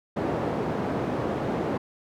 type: band-pass noise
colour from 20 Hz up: white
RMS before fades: -28 dBFS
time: 0.16-1.78 s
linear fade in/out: 10 ms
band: 110 to 540 Hz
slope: 12 dB/octave
effects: none